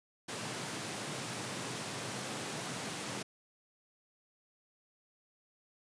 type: high-pass noise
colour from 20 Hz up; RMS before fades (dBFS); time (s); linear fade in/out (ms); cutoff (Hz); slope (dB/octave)
pink; -40; 0.28-3.23; 10; 110; 48
effects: resampled to 22050 Hz